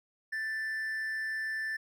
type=tone with amplitude modulation; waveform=triangle; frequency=1767 Hz; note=A6; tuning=7 cents sharp; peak=-29 dBFS; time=0.32-1.77 s; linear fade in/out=10 ms; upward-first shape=sine; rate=229 Hz; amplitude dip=30%; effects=none